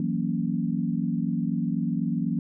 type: chord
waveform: sine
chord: F# dominant seventh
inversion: third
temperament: equal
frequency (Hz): 164.81 / 185 / 233.1 / 277.2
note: E3 / F#3 / A#3 / C#4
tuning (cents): 0 / 0 / 0 / 0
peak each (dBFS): -29 / -29 / -28 / -32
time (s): 0-2.39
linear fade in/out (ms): 2
effects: none